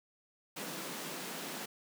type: high-pass noise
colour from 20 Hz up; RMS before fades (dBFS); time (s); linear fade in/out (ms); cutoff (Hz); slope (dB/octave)
pink; -42; 0.56-1.66; 10; 150; 96
effects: none